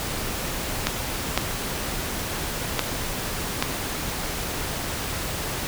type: clicks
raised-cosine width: 0.2 ms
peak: -3 dBFS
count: 4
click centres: 0.87 / 1.376 / 2.793 / 3.625 s
effects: pink hiss -29 dBFS RMS until 5.67 s